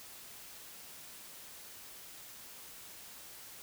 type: silence
effects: white hiss -51 dBFS RMS until 3.62 s